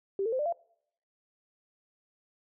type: tone with pitch steps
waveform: sine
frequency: 392 / 450.3 / 517.2 / 594.2 / 682.5 Hz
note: G4 / A4 / C5 / D5 / F5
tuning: 0 / +40 / -20 / +20 / -40 cents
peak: -27 dBFS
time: 0.19-0.525 s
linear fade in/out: 2 ms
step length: 67 ms
effects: noise-tail reverb RT60 0.7 s tail -25 dB re dry